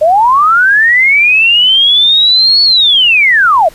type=linear two-way sweep; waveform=sine; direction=up then down; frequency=587.3 to 4435 to 587.3 Hz; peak=-4 dBFS; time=0.01-3.69 s; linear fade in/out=10 ms; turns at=2.63 s; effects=pink hiss -38 dBFS RMS until 3.74 s + resampled to 32000 Hz